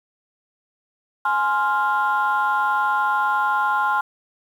sine chord, F minor, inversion first, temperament just, 838.1 / 1047.7 / 1396.9 Hz, Ab5 / C6 / F6, +16 / +2 / 0 cents, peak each -21 dBFS, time 1.25-4.01 s, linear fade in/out 5 ms, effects tanh soft clip ceiling -11 dBFS + 8-bit

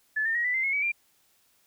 sine tone with pitch steps, 1730 / 1810.8 / 1895.3 / 1983.8 / 2076 / 2173 / 2275 / 2381 Hz, A6 / A6 / A#6 / B6 / C7 / C#7 / C#7 / D7, -30 / +49 / +28 / +7 / -14 / -35 / +44 / +23 cents, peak -24 dBFS, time 0.16-0.92 s, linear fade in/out 10 ms, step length 95 ms, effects white hiss -66 dBFS RMS until 1.66 s

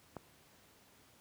click, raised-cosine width 1 ms, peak -28 dBFS, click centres 0.167 s, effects pink hiss -64 dBFS RMS until 1.2 s + high-pass 80 Hz 12 dB/octave

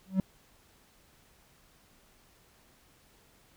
triangle tone with exponential growth, 189.8 Hz, F#3, 44 cents sharp, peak -18 dBFS, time 0.06-0.2 s, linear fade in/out 2 ms, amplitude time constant 29 ms, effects pink hiss -63 dBFS RMS until 3.56 s

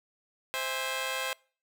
10% pulse chord, C augmented, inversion none, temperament just, 523.3 / 654.1 / 817.6 Hz, C5 / E5 / G#5, 0 / -14 / -27 cents, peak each -25 / -30 / -30 dBFS, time 0.54-1.33 s, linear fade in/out 0 ms, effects noise-tail reverb RT60 0.4 s tail -24 dB re dry

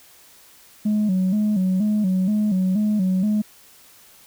sine tone with vibrato, 198.5 Hz, G3, 22 cents sharp, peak -15 dBFS, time 0.85-3.42 s, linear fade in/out 10 ms, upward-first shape square, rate 2.1 Hz, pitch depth 110 cents each way, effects tanh soft clip ceiling -15 dBFS + white hiss -50 dBFS RMS until 4.26 s

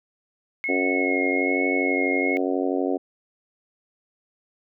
sine tone with vibrato, 2173 Hz, C#7, 35 cents flat, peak -24 dBFS, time 0.64-2.37 s, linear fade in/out 0 ms, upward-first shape sine, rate 1.2 Hz, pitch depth 21 cents each way
harmonic tone, 92.2 Hz, F#2, 6 cents flat, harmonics 3 / 4 / 5 / 6 / 7 / 8, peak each -25 / -27 / -29 / -31 / -32 / -33 dBFS, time 0.68-2.98 s, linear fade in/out 20 ms
effects none

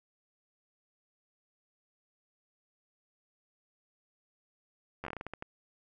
slowing click train, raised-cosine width 0.5 ms, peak -24 dBFS, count 11, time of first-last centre 5.04-5.424 s, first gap 11 ms, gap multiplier 1.26, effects none

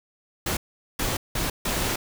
pink noise bursts at uneven times, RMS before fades -26 dBFS, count 4, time 0.46-0.57 / 0.99-1.17 / 1.35-1.5 / 1.65-1.96 s, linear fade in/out 5 ms, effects none

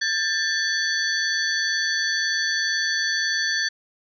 sine tone cluster, 1609 / 1771 / 3412 / 4494 / 5970 Hz, G6 / A6 / G#7 / C#8 / F#8, +45 / +11 / +46 / +23 / +15 cents, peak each -29 / -24 / -32 / -26 / -32 dBFS, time 0.01-3.69 s, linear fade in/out 10 ms, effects none

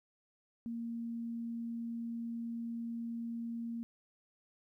sine tone, 232.3 Hz, A#3, 6 cents flat, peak -37 dBFS, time 0.66-3.83 s, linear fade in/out 0 ms, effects 13-bit

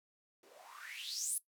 blue noise with band-pass filter sweep, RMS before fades -43 dBFS, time 0.43-1.38 s, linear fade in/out 2 ms, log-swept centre 360 to 11000 Hz, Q 7.8, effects noise-tail reverb RT60 0.1 s tail -17 dB re dry

